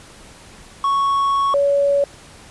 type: tone pair in turn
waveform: triangle / sine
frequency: 1108.7 / 564.7 Hz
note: C#6 / C#5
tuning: 0 / +32 cents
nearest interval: octave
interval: 1168 cents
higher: first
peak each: -13 dBFS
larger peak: neither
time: 0.84-1.54 / 1.54-2.04 s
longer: first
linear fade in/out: 2 ms
effects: pink hiss -43 dBFS RMS until 2.5 s + resampled to 24000 Hz